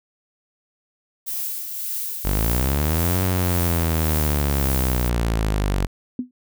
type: noise with tremolo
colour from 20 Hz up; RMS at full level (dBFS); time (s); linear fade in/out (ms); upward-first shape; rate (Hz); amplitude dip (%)
violet; -26; 1.26-5.1; 20; triangle; 1.8; 50
type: linear two-way sweep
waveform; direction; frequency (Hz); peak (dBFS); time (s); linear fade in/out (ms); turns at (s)
sawtooth; up then down; 46 to 93.7 to 46; -15; 2.24-5.87; 20; 3.22
type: tone with exponential decay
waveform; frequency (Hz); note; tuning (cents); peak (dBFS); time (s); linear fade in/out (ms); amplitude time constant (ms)
sine; 249.7; B3; +19; -18; 6.19-6.31; 2; 24
effects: none